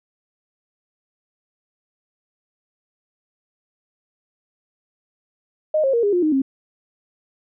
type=tone with pitch steps; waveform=sine; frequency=618 / 538 / 468.4 / 407.7 / 354.9 / 309 / 269 Hz; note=D#5 / C5 / A#4 / G#4 / F4 / D#4 / C4; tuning=-12 / +48 / +8 / -32 / +28 / -12 / +48 cents; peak=-15 dBFS; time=5.74-6.419 s; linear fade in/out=5 ms; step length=97 ms; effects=none